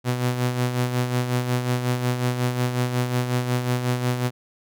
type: tone with tremolo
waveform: sawtooth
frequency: 124.2 Hz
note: B2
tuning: 10 cents sharp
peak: -15 dBFS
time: 0.04-4.31 s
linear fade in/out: 50 ms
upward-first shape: sine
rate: 5.5 Hz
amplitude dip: 55%
effects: none